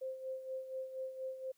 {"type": "tone with tremolo", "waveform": "sine", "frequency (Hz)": 523.3, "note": "C5", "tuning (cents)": 0, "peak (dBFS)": -37, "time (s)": [0.01, 1.52], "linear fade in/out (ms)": 10, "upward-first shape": "sine", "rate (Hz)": 4.2, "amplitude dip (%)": 65, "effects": ["white hiss -75 dBFS RMS until 1.57 s"]}